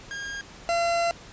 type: tone pair in turn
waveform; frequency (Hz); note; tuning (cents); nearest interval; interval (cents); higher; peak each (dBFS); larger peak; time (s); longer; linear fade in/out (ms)
40% pulse; 1622 / 682; G#6 / F5; -41 / -41; octave + minor third; 1500; first; -31 / -21; second; 0.11-0.41 / 0.69-1.11; second; 0
effects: pink hiss -46 dBFS RMS until 1.32 s + resampled to 16000 Hz